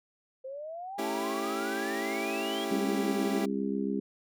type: exponential sweep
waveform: sine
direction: up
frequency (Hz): 515 to 3338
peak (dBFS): -37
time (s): 0.44-2.65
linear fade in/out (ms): 10
type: chord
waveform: 25% pulse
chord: A dominant seventh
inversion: none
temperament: equal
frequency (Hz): 220 / 277.2 / 329.6 / 392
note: A3 / C#4 / E4 / G4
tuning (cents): 0 / 0 / 0 / 0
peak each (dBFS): -35 / -34 / -33 / -31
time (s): 0.98-3.46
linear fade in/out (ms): 10
type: harmonic tone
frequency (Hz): 67.2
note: C2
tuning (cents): +47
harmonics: 3 / 4 / 5 / 6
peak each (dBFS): -32 / -33 / -38 / -35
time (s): 2.71-4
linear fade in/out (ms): 5
effects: none